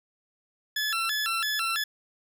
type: tone with vibrato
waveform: 20% pulse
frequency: 1521 Hz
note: F#6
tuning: 47 cents sharp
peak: -21 dBFS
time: 0.76-1.84 s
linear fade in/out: 5 ms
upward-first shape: square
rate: 3 Hz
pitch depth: 210 cents each way
effects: none